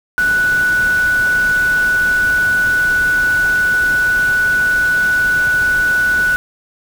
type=tone in noise; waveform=sine; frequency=1480 Hz; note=F#6; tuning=in tune; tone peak=-11 dBFS; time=0.18-6.36 s; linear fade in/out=0 ms; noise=pink; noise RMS=-28 dBFS; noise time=0.18-6.36 s; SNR=+14 dB; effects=none